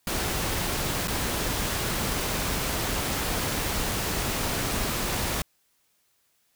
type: noise with dropouts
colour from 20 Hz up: pink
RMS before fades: -28 dBFS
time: 0.07-5.42 s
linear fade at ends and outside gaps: 2 ms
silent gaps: 1.074-1.08 s
effects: white hiss -69 dBFS RMS until 6.55 s

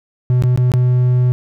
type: tone with dropouts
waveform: triangle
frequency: 124.9 Hz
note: B2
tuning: 20 cents sharp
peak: -8 dBFS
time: 0.3-1.32 s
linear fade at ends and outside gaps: 0 ms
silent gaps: 0.423-0.437 / 0.56-0.575 / 0.718-0.738 s
effects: none

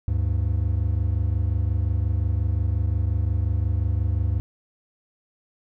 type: tone pair together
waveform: triangle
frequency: 74.35 / 100 Hz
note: D2 / G2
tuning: +22 / +35 cents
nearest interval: perfect fourth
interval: 513 cents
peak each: -21 dBFS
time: 0.08-4.4 s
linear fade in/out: 0 ms
effects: none

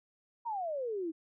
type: exponential sweep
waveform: sine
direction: down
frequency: 964 to 311.1 Hz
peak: -33 dBFS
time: 0.45-1.12 s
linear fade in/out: 20 ms
effects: none

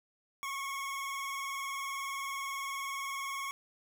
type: tone with vibrato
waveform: 25% pulse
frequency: 1100 Hz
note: C#6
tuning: 14 cents flat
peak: -32 dBFS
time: 0.43-3.51 s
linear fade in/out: 0 ms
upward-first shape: sine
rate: 20 Hz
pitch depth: 42 cents each way
effects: none

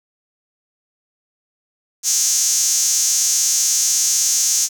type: tone with high-pass filter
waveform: sawtooth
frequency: 263.9 Hz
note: C4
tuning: 15 cents sharp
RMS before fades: -17 dBFS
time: 2.03-4.69 s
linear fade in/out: 50 ms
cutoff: 6300 Hz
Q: 5.4
effects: 7-bit

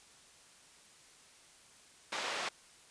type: band-pass noise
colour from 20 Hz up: pink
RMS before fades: -38 dBFS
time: 2.12-2.49 s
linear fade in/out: 5 ms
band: 640 to 5100 Hz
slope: 12 dB/octave
effects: white hiss -60 dBFS RMS until 2.9 s + resampled to 22050 Hz

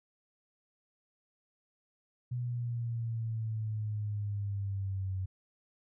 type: exponential sweep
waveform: sine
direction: down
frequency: 123.47 to 93.6 Hz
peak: -32 dBFS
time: 2.31-5.26 s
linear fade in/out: 10 ms
effects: none

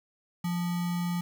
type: tone with sample-and-hold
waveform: sine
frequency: 174.61 Hz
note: F3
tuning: in tune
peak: -27 dBFS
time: 0.44-1.21 s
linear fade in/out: 5 ms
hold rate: 1050 Hz
effects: none

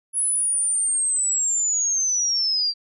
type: linear sweep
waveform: sine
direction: down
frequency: 10360 to 4667 Hz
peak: -19 dBFS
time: 0.13-2.74 s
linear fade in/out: 50 ms
effects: none

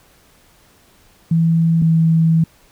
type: tone pair in turn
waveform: sine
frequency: 164.81 / 162.82 Hz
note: E3 / E3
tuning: 0 / -21 cents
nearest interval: unison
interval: 21 cents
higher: first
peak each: -11 / -10 dBFS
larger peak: second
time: 1.31-1.82 / 1.82-2.44 s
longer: second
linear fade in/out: 5 ms
effects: pink hiss -52 dBFS RMS until 2.71 s

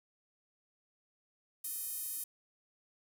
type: tone with high-pass filter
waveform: sawtooth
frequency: 622.3 Hz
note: D#5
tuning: in tune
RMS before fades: -40 dBFS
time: 1.64-2.24 s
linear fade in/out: 5 ms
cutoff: 11000 Hz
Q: 1.4
effects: none

